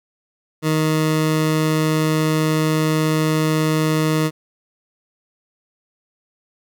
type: tone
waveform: 20% pulse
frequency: 156.4 Hz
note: D#3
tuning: 9 cents sharp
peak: -11 dBFS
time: 0.62-4.31 s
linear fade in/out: 50 ms
effects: none

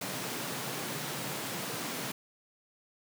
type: high-pass noise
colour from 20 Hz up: pink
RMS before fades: -37 dBFS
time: 0.01-2.12 s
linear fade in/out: 5 ms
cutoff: 120 Hz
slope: 48 dB/octave
effects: none

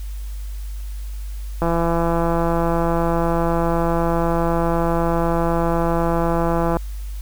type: click train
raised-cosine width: 1 ms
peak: -7 dBFS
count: 866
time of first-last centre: 1.62-6.769 s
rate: 168 Hz
effects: added 50 Hz sine -26 dBFS peak until 7.21 s + white hiss -47 dBFS RMS until 7.21 s

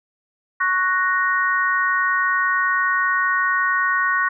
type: chord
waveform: sine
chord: F# major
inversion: second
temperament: equal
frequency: 1108.7 / 1480 / 1864.7 Hz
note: C#6 / F#6 / A#6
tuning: 0 / 0 / 0 cents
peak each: -21 dBFS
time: 0.6-4.29 s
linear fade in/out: 10 ms
effects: none

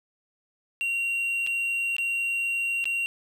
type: tone with dropouts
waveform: triangle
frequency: 2754 Hz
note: F7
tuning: 25 cents flat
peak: -23 dBFS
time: 0.81-3.06 s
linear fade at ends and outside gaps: 0 ms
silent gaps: 1.465-1.472 / 1.966-1.983 / 2.842-2.855 s
effects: none

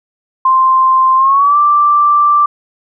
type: tone with pitch glide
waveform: sine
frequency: 1046.5 to 1174.7 Hz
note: C6 to D6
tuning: 0 to 0 cents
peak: -6 dBFS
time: 0.45-2.46 s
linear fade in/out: 5 ms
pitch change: +200 cents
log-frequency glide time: 1.16-1.57 s
effects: none

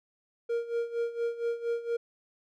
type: tone with tremolo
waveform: triangle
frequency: 468.1 Hz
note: A#4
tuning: 7 cents sharp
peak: -24 dBFS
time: 0.49-1.97 s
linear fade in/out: 10 ms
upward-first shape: sine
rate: 4.3 Hz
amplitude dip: 80%
effects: none

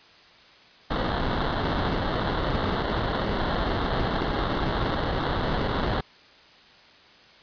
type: noise with sample-and-hold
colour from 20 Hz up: pink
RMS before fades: -26 dBFS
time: 0.9-6.01 s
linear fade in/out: 10 ms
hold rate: 2450 Hz
effects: white hiss -52 dBFS RMS until 7.42 s + resampled to 11025 Hz

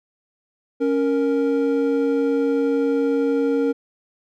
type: tone pair together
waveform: triangle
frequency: 277.2 / 466.2 Hz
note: C#4 / A#4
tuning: 0 / 0 cents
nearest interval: major sixth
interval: 900 cents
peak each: -18 dBFS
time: 0.8-3.73 s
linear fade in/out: 20 ms
effects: none

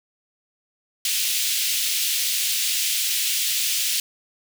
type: high-pass noise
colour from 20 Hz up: pink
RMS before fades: -23 dBFS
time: 1.05-4 s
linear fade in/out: 2 ms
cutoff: 2700 Hz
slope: 24 dB/octave
effects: none

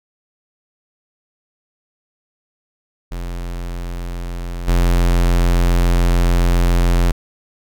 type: tone with level steps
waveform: square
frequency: 43.53 Hz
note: F1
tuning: 5 cents flat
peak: -24 / -12 dBFS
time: 3.11-7.12 s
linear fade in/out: 10 ms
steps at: 4.67 s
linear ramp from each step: 20 ms
effects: none

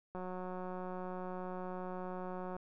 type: click train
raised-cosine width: 1 ms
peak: -30 dBFS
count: 443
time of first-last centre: 0.15-2.565 s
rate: 183 Hz
effects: none

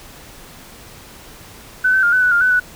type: tone with pitch steps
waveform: sine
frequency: 1508 / 1535 / 1410 / 1504 / 1483 / 1404 / 1502 / 1480 Hz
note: F#6 / G6 / F6 / F#6 / F#6 / F6 / F#6 / F#6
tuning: +32 / -37 / +16 / +28 / +4 / +9 / +26 / 0 cents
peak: -11 dBFS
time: 1.84-2.6 s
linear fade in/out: 10 ms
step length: 95 ms
effects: pink hiss -40 dBFS RMS until 2.75 s

